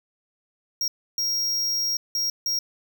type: tone bursts at uneven times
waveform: square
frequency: 5600 Hz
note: F8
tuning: 4 cents sharp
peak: -23 dBFS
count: 4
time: 0.81-0.88 / 1.18-1.97 / 2.15-2.3 / 2.46-2.59 s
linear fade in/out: 2 ms
effects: none